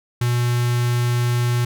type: tone with notch filter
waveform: square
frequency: 121.1 Hz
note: B2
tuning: 34 cents flat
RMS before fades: -19 dBFS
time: 0.21-1.65 s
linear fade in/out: 5 ms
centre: 530 Hz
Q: 0.87
effects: none